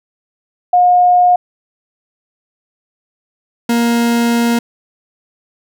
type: tone pair in turn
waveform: sine / 40% pulse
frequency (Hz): 717 / 234.9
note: F5 / A#3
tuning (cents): +45 / +13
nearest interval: octave + perfect fifth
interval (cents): 1932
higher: first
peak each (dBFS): -6 / -10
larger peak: first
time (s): 0.73-1.36 / 3.69-4.59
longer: second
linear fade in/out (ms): 5
effects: none